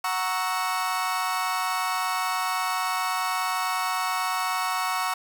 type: chord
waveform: 35% pulse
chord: F# dominant seventh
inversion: none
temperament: equal with one note detuned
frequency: 740 / 932.3 / 1108.7 / 1314.7 Hz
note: F#5 / A#5 / C#6 / E6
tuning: 0 / 0 / 0 / -5 cents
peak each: -29 / -30 / -27 / -30 dBFS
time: 0.04-5.14 s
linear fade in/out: 5 ms
effects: none